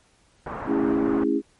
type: low-pass noise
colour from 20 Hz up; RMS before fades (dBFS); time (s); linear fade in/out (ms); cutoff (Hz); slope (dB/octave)
white; -33; 0.46-1.24; 5; 1300; 24
type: chord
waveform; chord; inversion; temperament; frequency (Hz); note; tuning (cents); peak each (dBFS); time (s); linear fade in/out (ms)
sine; A major seventh; none; equal with one note detuned; 220 / 277.2 / 329.6 / 407.9; A3 / C#4 / E4 / G#4; 0 / 0 / 0 / -31; -29 / -23 / -24 / -26; 0.66-1.42; 50
effects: pink hiss -61 dBFS RMS until 1.59 s + MP3 48 kbps